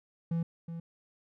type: tone with echo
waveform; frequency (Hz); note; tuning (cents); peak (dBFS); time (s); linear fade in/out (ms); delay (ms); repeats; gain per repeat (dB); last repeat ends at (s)
triangle; 166.9; E3; +22; -26; 0.31-0.43; 5; 370; 1; -9; 0.8
effects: none